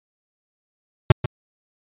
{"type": "tone with echo", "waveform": "square", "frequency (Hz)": 123, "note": "B2", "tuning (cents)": -7, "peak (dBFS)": -7, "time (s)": [1.1, 1.12], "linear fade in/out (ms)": 5, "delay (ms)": 140, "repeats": 1, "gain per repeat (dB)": -12, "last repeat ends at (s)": 1.26, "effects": ["resampled to 8000 Hz"]}